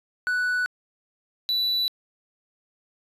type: tone pair in turn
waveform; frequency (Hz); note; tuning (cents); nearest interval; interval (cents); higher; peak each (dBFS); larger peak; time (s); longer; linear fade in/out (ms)
triangle; 1483 / 3959; F#6 / B7; +4 / +3; octave + perfect fourth; 1699; second; -20; neither; 0.27-0.66 / 1.49-1.88; neither; 0
effects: resampled to 32000 Hz